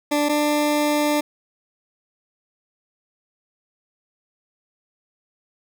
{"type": "tone pair in turn", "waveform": "20% pulse", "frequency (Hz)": [293.7, 296.6], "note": ["D4", "D4"], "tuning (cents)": [0, 17], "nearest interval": "unison", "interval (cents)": 17, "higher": "second", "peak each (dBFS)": -13, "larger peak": "neither", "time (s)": [[0.11, 0.29], [0.29, 1.21]], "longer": "second", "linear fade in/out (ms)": 10, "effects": []}